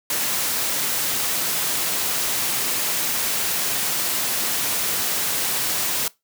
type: noise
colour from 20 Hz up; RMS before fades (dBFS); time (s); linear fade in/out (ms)
white; -23; 0.1-6.08; 2
effects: noise-tail reverb RT60 0.2 s tail -21 dB re dry + high-pass 100 Hz 12 dB/octave